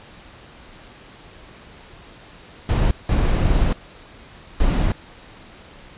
brown noise bursts at uneven times, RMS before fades -17 dBFS, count 3, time 2.69-2.91 / 3.09-3.73 / 4.6-4.92 s, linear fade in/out 2 ms, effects pink hiss -44 dBFS RMS until 5.97 s + resampled to 8000 Hz

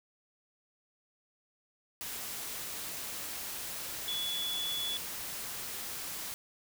sine tone in noise, 3419 Hz, G#7, 50 cents sharp, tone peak -33 dBFS, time 4.08-4.97 s, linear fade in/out 0 ms, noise white, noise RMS -40 dBFS, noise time 2.01-6.34 s, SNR +4 dB, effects none

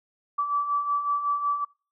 sine beating tone pair, 1152 / 1157.4 Hz, D6 / D6, -34 / -26 cents, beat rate 5.4 Hz, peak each -31 / -24 dBFS, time 0.38-1.65 s, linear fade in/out 10 ms, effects noise-tail reverb RT60 0.4 s tail -26 dB re dry

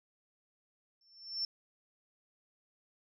sine tone with exponential growth, 5390 Hz, E8, 38 cents sharp, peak -29 dBFS, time 1.01-1.45 s, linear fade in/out 2 ms, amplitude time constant 94 ms, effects tanh soft clip ceiling -27 dBFS

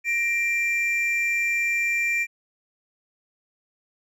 triangle tone pair together, 1864.7 / 2367 Hz, A#6 / D7, 0 / +13 cents, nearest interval major third, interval 413 cents, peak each -28 / -20 dBFS, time 0.04-2.27 s, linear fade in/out 50 ms, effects none

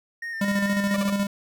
triangle tone with vibrato, 1828 Hz, A#6, 34 cents flat, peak -28 dBFS, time 0.22-0.96 s, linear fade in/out 5 ms, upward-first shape square, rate 4.4 Hz, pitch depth 26 cents each way
square tone with tremolo, 200.4 Hz, G3, 38 cents sharp, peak -21 dBFS, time 0.41-1.27 s, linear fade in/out 5 ms, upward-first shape square, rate 14 Hz, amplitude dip 40%
sawtooth tone bursts, 587 Hz, D5, 1 cent flat, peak -23 dBFS, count 3, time 0.94-1.1 s, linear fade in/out 2 ms, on 24 ms, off 44 ms
effects none

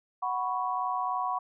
sine chord, F# suspended fourth, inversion none, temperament just, 740 / 986.7 / 1110 Hz, F#5 / B5 / C#6, 0 / -2 / +2 cents, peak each -32 dBFS, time 0.22-1.39 s, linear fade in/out 10 ms, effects none

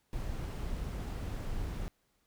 brown noise, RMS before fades -37 dBFS, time 0.13-1.88 s, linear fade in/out 0 ms, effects pink hiss -75 dBFS RMS until 2.26 s

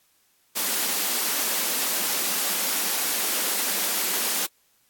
white high-pass noise, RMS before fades -25 dBFS, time 0.55-4.47 s, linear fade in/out 20 ms, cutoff 180 Hz, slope 96 dB/octave, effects white hiss -64 dBFS RMS until 4.89 s + AAC 64 kbps

